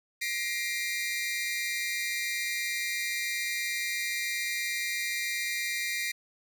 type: tone cluster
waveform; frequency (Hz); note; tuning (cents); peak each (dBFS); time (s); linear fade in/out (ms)
sawtooth; 1899 / 2090 / 2378; A#6 / C7 / D7; +32 / -2 / +21; -31; 0.21-6.12; 10
effects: none